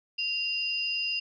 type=tone pair together; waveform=sine; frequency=2782 / 4956 Hz; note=F7 / D#8; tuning=-7 / -8 cents; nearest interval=minor seventh; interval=999 cents; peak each=-29 / -32 dBFS; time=0.18-1.2 s; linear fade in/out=10 ms; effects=none